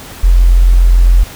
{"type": "tone", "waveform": "sine", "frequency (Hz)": 43.65, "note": "F1", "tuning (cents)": 0, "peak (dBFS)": -3, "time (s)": [0.23, 1.24], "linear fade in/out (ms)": 10, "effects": ["pink hiss -31 dBFS RMS until 1.35 s"]}